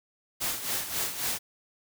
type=noise with tremolo; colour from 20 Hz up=white; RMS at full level=-29 dBFS; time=0.4-1.39 s; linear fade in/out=20 ms; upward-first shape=sine; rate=3.7 Hz; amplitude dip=65%; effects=none